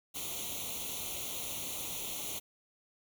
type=noise with comb filter; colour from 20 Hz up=white; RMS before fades=-39 dBFS; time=0.14-2.4 s; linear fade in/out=20 ms; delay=0.3 ms; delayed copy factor=+0.9; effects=none